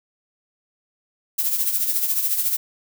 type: noise with tremolo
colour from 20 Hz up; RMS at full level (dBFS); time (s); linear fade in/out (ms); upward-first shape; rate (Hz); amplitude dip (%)
violet; -19; 1.38-2.57; 10; triangle; 14; 65
effects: none